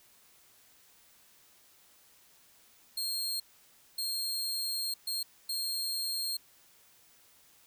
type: tone bursts at uneven times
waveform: sawtooth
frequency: 4230 Hz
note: C8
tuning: 18 cents sharp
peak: -29 dBFS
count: 4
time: 2.97-3.4 / 3.98-4.94 / 5.07-5.23 / 5.49-6.37 s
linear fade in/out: 5 ms
effects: white hiss -62 dBFS RMS until 7.66 s